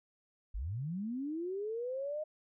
sine linear sweep, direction up, 40.04 to 624 Hz, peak -35 dBFS, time 0.54-2.24 s, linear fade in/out 10 ms, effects none

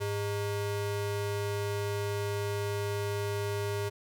square ring-modulated tone, 255.4 Hz, C4, 42 cents flat, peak -28 dBFS, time 0-3.9 s, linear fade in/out 20 ms, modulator 152 Hz, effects none

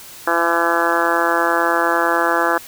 harmonic tone, 169 Hz, E3, 43 cents sharp, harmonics 2 / 3 / 4 / 5 / 6 / 7 / 8 / 9 / 10, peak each -23 / -23 / -23 / -23 / -23 / -23 / -23 / -23 / -23 dBFS, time 0.27-2.58 s, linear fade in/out 5 ms, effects white hiss -38 dBFS RMS until 2.67 s

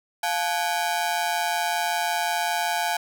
sawtooth ring-modulated tone, 784 Hz, G5, in tune, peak -16 dBFS, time 0.23-2.97 s, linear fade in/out 5 ms, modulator 82.7 Hz, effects none

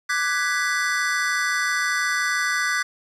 square chord, G# half-diminished seventh, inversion second, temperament equal with one note detuned, 1174.7 / 1495.4 / 1661.2 / 1975.5 Hz, D6 / F#6 / G#6 / B6, 0 / +18 / 0 / 0 cents, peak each -29 / -26 / -28 / -26 dBFS, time 0.09-2.83 s, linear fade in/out 10 ms, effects low-pass 9000 Hz 12 dB/octave + 9-bit

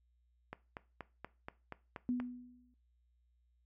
click train, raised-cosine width 0.5 ms, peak -28 dBFS, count 8, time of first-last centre 0.53-2.201 s, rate 4.19 Hz
sine tone with exponential decay, 246.9 Hz, B3, in tune, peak -30 dBFS, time 2.09-2.74 s, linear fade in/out 0 ms, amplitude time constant 140 ms
effects noise-tail reverb RT60 0.3 s tail -18 dB re dry + added 60 Hz sine -70 dBFS peak until 3.65 s

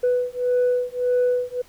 sine beating tone pair, 494.3 / 496 Hz, B4 / B4, +1 / +7 cents, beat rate 1.7 Hz, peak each -20 dBFS, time 0.03-1.62 s, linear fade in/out 10 ms, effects tanh soft clip ceiling -14 dBFS + pink hiss -53 dBFS RMS until 1.68 s

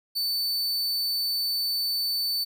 45% pulse tone, 4520 Hz, C#8, 33 cents sharp, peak -24 dBFS, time 0.15-2.45 s, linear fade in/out 20 ms, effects none

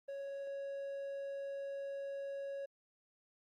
triangle tone, 554.4 Hz, C#5, in tune, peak -38 dBFS, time 0.08-2.66 s, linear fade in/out 10 ms, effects Opus 32 kbps

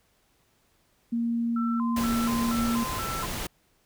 sine tone, 233.4 Hz, A#3, 2 cents sharp, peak -24 dBFS, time 1.12-2.84 s, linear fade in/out 10 ms
sine tone with vibrato, 1174.7 Hz, D6, in tune, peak -32 dBFS, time 1.56-3.26 s, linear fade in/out 5 ms, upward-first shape square, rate 2.1 Hz, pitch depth 220 cents each way
pink noise, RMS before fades -33 dBFS, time 1.96-3.47 s, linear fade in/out 5 ms
effects pink hiss -67 dBFS RMS until 3.85 s

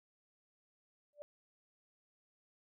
sine tone with exponential growth, 587.3 Hz, D5, in tune, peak -40 dBFS, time 1.13-1.22 s, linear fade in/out 0 ms, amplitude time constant 18 ms, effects none

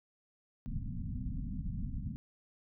pink low-pass noise, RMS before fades -38 dBFS, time 0.66-2.16 s, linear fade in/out 0 ms, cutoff 260 Hz, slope 96 dB/octave, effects none

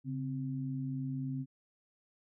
sine tone pair together, 137.94 / 261.6 Hz, C#3 / C4, -8 / 0 cents, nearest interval major seventh, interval 1108 cents, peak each -36 / -38 dBFS, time 0.04-1.46 s, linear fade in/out 50 ms, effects none

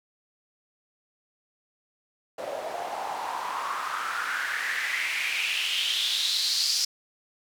white noise with band-pass filter sweep, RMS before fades -29 dBFS, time 2.38-6.85 s, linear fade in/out 5 ms, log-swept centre 570 to 5100 Hz, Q 4.9, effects none

